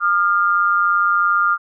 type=tone pair together; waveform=sine; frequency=1214 / 1396.9 Hz; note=D#6 / F6; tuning=-43 / 0 cents; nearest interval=major second; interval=243 cents; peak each=-16 dBFS; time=0-1.58 s; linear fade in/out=50 ms; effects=none